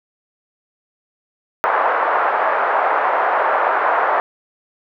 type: band-pass noise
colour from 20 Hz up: pink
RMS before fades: -17 dBFS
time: 1.64-4.2 s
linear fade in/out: 0 ms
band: 600 to 1500 Hz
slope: 24 dB/octave
effects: none